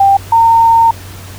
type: tone pair in turn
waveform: sine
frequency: 788 / 914.7 Hz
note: G5 / A#5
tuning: +9 / -33 cents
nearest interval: minor third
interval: 258 cents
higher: second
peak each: -4 dBFS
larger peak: neither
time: 0-0.17 / 0.32-0.91 s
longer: second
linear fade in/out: 5 ms
effects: added 94 Hz sine -29 dBFS peak until 1.38 s + pink hiss -33 dBFS RMS until 1.38 s